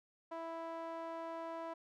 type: tone with band-pass filter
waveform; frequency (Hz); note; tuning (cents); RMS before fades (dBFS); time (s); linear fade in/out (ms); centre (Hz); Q
sawtooth; 329.6; E4; 0; -44; 0.31-1.74; 10; 830; 2.6
effects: none